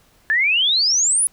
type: exponential sweep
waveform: sine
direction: up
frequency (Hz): 1703 to 10640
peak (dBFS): -14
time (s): 0.3-1.27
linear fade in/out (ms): 0
effects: pink hiss -56 dBFS RMS until 1.32 s